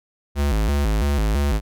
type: tone with vibrato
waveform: square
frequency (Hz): 61.5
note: B1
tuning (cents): -7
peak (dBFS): -18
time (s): 0.35-1.61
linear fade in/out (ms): 50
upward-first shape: square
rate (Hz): 3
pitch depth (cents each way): 260
effects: none